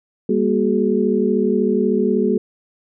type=tone cluster; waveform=sine; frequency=201.3 / 237.5 / 372 / 424.7 Hz; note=G3 / A#3 / F#4 / G#4; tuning=+46 / +33 / +9 / +39 cents; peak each=-20 dBFS; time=0.29-2.38 s; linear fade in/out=5 ms; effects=none